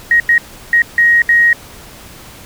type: tone bursts at uneven times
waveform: sine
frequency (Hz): 1882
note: A#6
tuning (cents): +16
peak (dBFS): -6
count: 5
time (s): 0.11-0.2 / 0.29-0.38 / 0.73-0.82 / 0.98-1.22 / 1.29-1.53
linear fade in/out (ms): 2
effects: pink hiss -36 dBFS RMS until 2.45 s